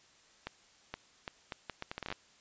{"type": "accelerating click train", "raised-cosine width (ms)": 0.3, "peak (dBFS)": -22, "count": 14, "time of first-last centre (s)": [0.47, 2.125], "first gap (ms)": 470, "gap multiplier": 0.72, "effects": ["white hiss -63 dBFS RMS until 2.4 s", "resampled to 16000 Hz"]}